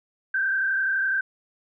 sine tone with frequency modulation, 1566 Hz, G6, 2 cents flat, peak -21 dBFS, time 0.34-1.21 s, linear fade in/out 5 ms, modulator 31.9 Hz, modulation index 1.4, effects none

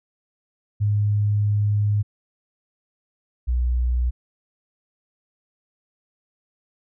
sine tone pair in turn, 103.8 / 61.15 Hz, G#2 / B1, 0 / -16 cents, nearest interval major sixth, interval 916 cents, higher first, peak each -17 / -18 dBFS, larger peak first, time 0.8-2.03 / 3.47-4.11 s, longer first, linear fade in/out 20 ms, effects none

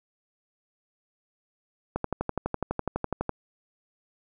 click train, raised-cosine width 1 ms, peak -13 dBFS, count 17, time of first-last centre 1.96-3.293 s, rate 12 Hz, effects none

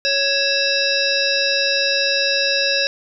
harmonic tone with a mistuned harmonic, 554.4 Hz, C#5, in tune, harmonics 1 / 3 / 5 / 7 / 9 / 10, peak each -23 / -23 / -23 / -23 / -23 / -23 dBFS, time 0.05-2.87 s, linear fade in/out 0 ms, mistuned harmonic 5, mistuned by -77 cents, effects none

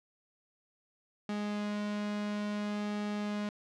sawtooth tone with flanger, 207.7 Hz, G#3, in tune, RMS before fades -35 dBFS, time 1.29-3.49 s, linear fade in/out 2 ms, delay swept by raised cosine 2 to 2.58 ms, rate 0.58 Hz, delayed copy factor -0.5, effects low-pass 5000 Hz 12 dB/octave

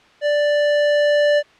square tone with level ramp, 587.3 Hz, D5, in tune, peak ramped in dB -16 to -13 dBFS, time 0.21-1.43 s, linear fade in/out 50 ms, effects white hiss -50 dBFS RMS until 1.59 s + low-pass 3000 Hz 12 dB/octave

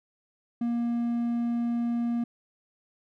triangle tone, 236.2 Hz, A#3, 23 cents sharp, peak -23 dBFS, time 0.61-2.24 s, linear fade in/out 5 ms, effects none

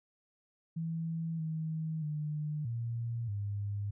sine tone with pitch steps, 163.9 / 158.9 / 150.8 / 116.9 / 101.8 Hz, E3 / D#3 / D3 / A#2 / G#2, -10 / +37 / +46 / +5 / -34 cents, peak -33 dBFS, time 0.76-3.91 s, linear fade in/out 10 ms, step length 630 ms, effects none

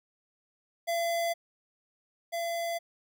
square tone pair in turn, 678 / 678 Hz, E5 / E5, +49 / +49 cents, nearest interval unison, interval 0 cents, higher neither, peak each -28 / -31 dBFS, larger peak first, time 0.87-1.34 / 2.32-2.79 s, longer neither, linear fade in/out 20 ms, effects none

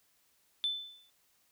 sine tone with exponential decay, 3520 Hz, A7, in tune, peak -26 dBFS, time 0.64-1.1 s, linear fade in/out 0 ms, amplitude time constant 100 ms, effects tanh soft clip ceiling -24 dBFS + white hiss -71 dBFS RMS until 1.51 s

